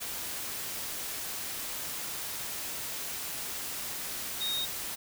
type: tone in noise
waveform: sine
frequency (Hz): 3729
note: A#7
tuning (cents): 0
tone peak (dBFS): -30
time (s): 4.4-4.66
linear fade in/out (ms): 20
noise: white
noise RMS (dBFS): -37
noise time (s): 0-4.96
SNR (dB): +4
effects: none